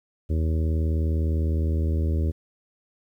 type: harmonic tone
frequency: 79.7 Hz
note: D#2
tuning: 42 cents sharp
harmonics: 1 / 2 / 3 / 4 / 5 / 6 / 7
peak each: -21 / -33 / -34 / -35 / -37 / -42 / -43 dBFS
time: 0.29-2.32 s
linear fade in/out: 20 ms
effects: 10-bit